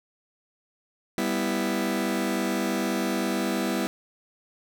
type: chord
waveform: sawtooth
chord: E minor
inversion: first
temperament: just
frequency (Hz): 197.78 / 247.2 / 329.6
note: G3 / B3 / E4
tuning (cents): +16 / +2 / 0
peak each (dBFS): -25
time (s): 1.18-3.87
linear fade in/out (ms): 0
effects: none